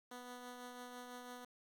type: tone with tremolo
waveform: 10% pulse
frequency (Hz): 246.9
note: B3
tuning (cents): 0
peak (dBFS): -39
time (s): 0.11-1.45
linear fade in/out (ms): 5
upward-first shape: triangle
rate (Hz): 6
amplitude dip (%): 40
effects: 11-bit